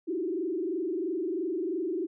sine tone with frequency modulation, 349.2 Hz, F4, in tune, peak -28 dBFS, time 0.07-2.07 s, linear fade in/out 20 ms, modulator 23 Hz, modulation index 1.7, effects none

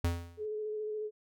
square tone with exponential decay, 85.6 Hz, F2, 34 cents flat, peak -26 dBFS, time 0.04-0.46 s, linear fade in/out 5 ms, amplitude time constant 90 ms
sine tone with vibrato, 427.3 Hz, G#4, 49 cents sharp, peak -34 dBFS, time 0.37-1.11 s, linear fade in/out 50 ms, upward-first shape square, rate 14 Hz, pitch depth 15 cents each way
effects none

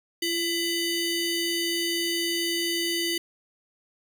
25% pulse ring-modulated tone, 1661.2 Hz, G#6, in tune, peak -18 dBFS, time 0.22-3.18 s, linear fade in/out 5 ms, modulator 1320 Hz, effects none

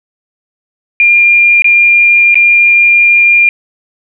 sine tone with dropouts, 2402 Hz, D7, 38 cents sharp, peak -3 dBFS, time 1-3.49 s, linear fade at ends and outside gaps 1 ms, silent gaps 1.621-1.644 / 2.344-2.355 s, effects none

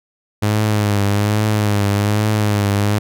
sawtooth tone with vibrato, 104 Hz, G#2, 3 cents sharp, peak -10 dBFS, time 0.42-2.99 s, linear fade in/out 10 ms, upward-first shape triangle, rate 1.2 Hz, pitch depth 63 cents each way, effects none

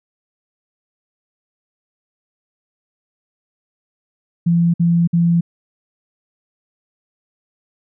sine tone bursts, 170.1 Hz, F3, 45 cents flat, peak -11 dBFS, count 3, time 4.46-5.41 s, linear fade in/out 10 ms, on 280 ms, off 55 ms, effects none

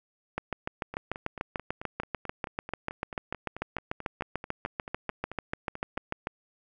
two click trains, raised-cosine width 0.5 ms, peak -23 / -15 dBFS, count 24 / 41, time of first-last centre 0.94-5.973 / 0.38-6.271 s, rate 4.57 / 6.79 Hz, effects none

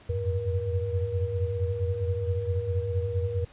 sine tone cluster, 87.2 / 91.7 / 102.1 / 476.7 Hz, F2 / F#2 / G#2 / A#4, -2 / -15 / -29 / +39 cents, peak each -31 dBFS, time 0.09-3.45 s, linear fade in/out 10 ms, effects pink hiss -54 dBFS RMS until 3.52 s + resampled to 8000 Hz

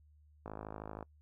click train, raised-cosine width 1 ms, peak -29 dBFS, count 31, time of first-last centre 0.46-1.027 s, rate 52.9 Hz, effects noise-tail reverb RT60 0.1 s tail -26 dB re dry + added 75 Hz sine -61 dBFS peak until 1.21 s

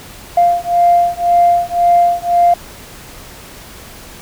sine beating tone pair, 696 / 697.9 Hz, F5 / F5, -6 / -1 cents, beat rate 1.9 Hz, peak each -11 dBFS, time 0.37-2.54 s, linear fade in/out 5 ms, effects tanh soft clip ceiling -1 dBFS + pink hiss -35 dBFS RMS until 4.21 s

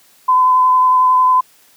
sine tone with vibrato, 1016 Hz, B5, 49 cents sharp, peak -8 dBFS, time 0.28-1.41 s, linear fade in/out 10 ms, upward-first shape sine, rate 11 Hz, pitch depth 12 cents each way, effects white hiss -50 dBFS RMS until 1.76 s + high-pass 100 Hz 12 dB/octave

